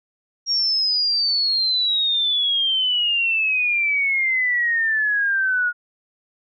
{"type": "exponential sweep", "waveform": "sine", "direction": "down", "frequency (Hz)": [5620, 1435], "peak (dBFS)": -17, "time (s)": [0.46, 5.73], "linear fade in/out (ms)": 50, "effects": []}